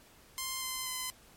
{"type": "tone with pitch steps", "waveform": "5% pulse", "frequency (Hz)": [1048, 1034.8, 1021.7], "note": ["C6", "C6", "C6"], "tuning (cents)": [2, -19, -42], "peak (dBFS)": -23, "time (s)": [0.38, 1.1], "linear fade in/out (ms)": 0, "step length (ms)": 240, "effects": ["pink hiss -59 dBFS RMS until 1.36 s", "MP3 64 kbps"]}